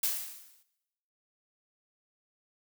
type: noise with exponential decay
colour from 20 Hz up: blue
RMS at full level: -27 dBFS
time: 0.03-0.63 s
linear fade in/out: 5 ms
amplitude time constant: 130 ms
effects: noise-tail reverb RT60 0.9 s tail -17 dB re dry